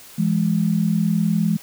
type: tone pair together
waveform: sine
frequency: 168.9 / 208.7 Hz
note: E3 / G#3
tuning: +42 / +9 cents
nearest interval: major third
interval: 367 cents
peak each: -19 dBFS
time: 0.18-1.57 s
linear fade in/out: 10 ms
effects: white hiss -43 dBFS RMS until 1.62 s